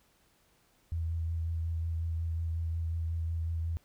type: tone with vibrato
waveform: sine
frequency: 82.41 Hz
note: E2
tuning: in tune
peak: -30 dBFS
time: 0.92-3.77 s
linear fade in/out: 0 ms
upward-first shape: sine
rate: 5.5 Hz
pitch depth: 19 cents each way
effects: pink hiss -68 dBFS RMS until 3.84 s